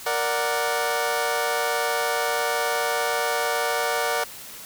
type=chord; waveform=20% pulse; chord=Bb augmented; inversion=none; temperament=equal; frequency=466.2 / 587.3 / 740 Hz; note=Bb4 / D5 / F#5; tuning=0 / 0 / 0 cents; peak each=-22 dBFS; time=0.06-4.24 s; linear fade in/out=5 ms; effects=white hiss -40 dBFS RMS until 4.65 s